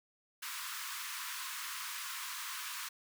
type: high-pass noise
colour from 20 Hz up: pink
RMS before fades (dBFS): -42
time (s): 0.42-2.89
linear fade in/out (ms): 10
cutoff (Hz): 970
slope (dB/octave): 96
effects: none